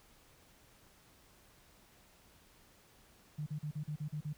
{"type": "tone bursts", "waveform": "sine", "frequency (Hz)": 150.2, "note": "D3", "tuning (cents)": 39, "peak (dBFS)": -36, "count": 8, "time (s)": [3.38, 4.333], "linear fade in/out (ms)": 10, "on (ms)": 85, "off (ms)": 39, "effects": ["pink hiss -64 dBFS RMS until 4.37 s"]}